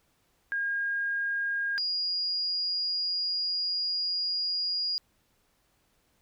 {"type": "tone pair in turn", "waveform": "sine", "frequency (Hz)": [1622, 4861], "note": ["G#6", "D#8"], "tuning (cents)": [-41, -41], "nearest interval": "octave + perfect fifth", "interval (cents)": 1900, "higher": "second", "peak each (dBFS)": -27, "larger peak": "neither", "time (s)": [[0.52, 1.78], [1.78, 4.98]], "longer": "second", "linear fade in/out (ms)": 0, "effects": ["pink hiss -70 dBFS RMS until 6.21 s"]}